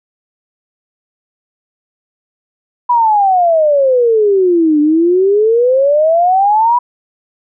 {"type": "exponential two-way sweep", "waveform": "sine", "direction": "down then up", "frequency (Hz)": [987.8, 293.7, 987.8], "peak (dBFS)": -7, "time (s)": [2.89, 6.79], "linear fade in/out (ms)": 10, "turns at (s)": 4.8, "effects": []}